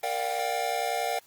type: chord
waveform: square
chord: G minor seventh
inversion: first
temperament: equal with one note detuned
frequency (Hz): 466.2 / 587.3 / 713.1 / 784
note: Bb4 / D5 / F5 / G5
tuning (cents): 0 / 0 / +36 / 0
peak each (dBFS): -36 / -35 / -31 / -33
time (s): 0.03-1.19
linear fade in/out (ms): 5
effects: white hiss -58 dBFS RMS until 1.26 s + Opus 24 kbps